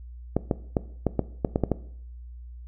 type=clicks; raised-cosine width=2 ms; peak=-8 dBFS; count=9; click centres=0.366 / 0.512 / 0.768 / 1.067 / 1.193 / 1.448 / 1.559 / 1.637 / 1.717 s; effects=noise-tail reverb RT60 0.6 s tail -17 dB re dry + added 60 Hz sine -39 dBFS peak until 2.67 s